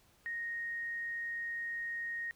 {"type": "tone", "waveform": "sine", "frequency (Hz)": 1864.7, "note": "A#6", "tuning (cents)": 0, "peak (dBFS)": -36, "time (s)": [0.26, 2.31], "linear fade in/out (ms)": 0, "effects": ["pink hiss -67 dBFS RMS until 2.35 s"]}